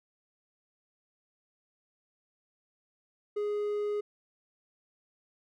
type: tone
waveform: triangle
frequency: 415.3 Hz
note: G#4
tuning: in tune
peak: -27 dBFS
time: 3.36-4.01 s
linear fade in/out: 10 ms
effects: none